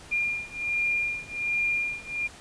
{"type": "beating tone pair", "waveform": "sine", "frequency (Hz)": [2405, 2406.3], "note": ["D7", "D7"], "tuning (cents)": [41, 41], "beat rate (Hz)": 1.3, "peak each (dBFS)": [-29, -28], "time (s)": [0.11, 2.28], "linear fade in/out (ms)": 20, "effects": ["pink hiss -47 dBFS RMS until 2.4 s", "resampled to 22050 Hz"]}